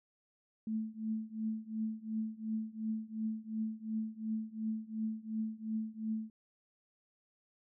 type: tone with tremolo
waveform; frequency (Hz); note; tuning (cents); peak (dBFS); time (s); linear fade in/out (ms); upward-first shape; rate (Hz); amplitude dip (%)
sine; 219.5; A3; -4; -31; 0.67-6.3; 2; triangle; 2.8; 95
effects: none